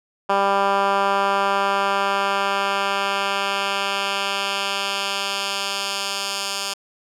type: tone with band-pass filter sweep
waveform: 10% pulse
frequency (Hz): 197.8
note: G3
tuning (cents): +16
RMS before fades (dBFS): -22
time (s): 0.29-6.74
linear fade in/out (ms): 10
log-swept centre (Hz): 980 to 5300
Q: 0.98
effects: none